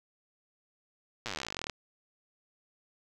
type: slowing click train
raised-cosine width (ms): 0.2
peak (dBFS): -18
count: 28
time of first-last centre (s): 1.26-1.697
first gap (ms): 8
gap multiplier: 1.05
effects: none